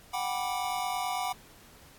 square chord, G major seventh, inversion third, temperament just, 735 / 784 / 980 / 1176 Hz, F#5 / G5 / B5 / D6, -12 / 0 / -14 / +2 cents, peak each -34 / -37 / -37 / -39 dBFS, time 0.13-1.33 s, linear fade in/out 10 ms, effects pink hiss -55 dBFS RMS until 1.98 s + AAC 64 kbps

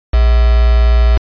sine tone with quantisation, 58.27 Hz, A#1, in tune, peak -6 dBFS, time 0.13-1.18 s, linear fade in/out 10 ms, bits 3, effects resampled to 11025 Hz

